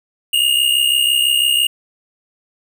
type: tone pair together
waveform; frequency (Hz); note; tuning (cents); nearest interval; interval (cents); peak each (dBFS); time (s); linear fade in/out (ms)
square; 2811 / 2877; F7 / F#7; +11 / -49; unison; 40; -16; 0.33-1.67; 5
effects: none